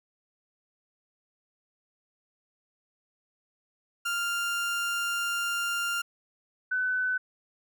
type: tone pair in turn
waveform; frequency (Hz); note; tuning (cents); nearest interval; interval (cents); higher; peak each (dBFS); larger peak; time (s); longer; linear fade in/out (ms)
30% pulse / sine; 1396 / 1506.3; F6 / F#6; -1 / +31; minor second; 132; second; -25; neither; 4.05-6.02 / 6.71-7.18; first; 10
effects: none